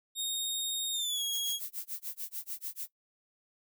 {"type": "tone with pitch glide", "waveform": "sawtooth", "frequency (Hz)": [3711, 3306], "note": ["A#7", "G#7"], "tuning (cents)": [-9, -9], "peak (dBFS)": -28, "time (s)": [0.15, 1.6], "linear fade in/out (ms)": 50, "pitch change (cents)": -200, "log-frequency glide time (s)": [0.92, 1.23]}
{"type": "noise with tremolo", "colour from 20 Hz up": "violet", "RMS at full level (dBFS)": -37, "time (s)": [1.31, 2.89], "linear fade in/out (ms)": 50, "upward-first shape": "sine", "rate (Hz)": 6.8, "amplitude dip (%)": 100}
{"effects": ["noise-tail reverb RT60 0.1 s tail -18 dB re dry"]}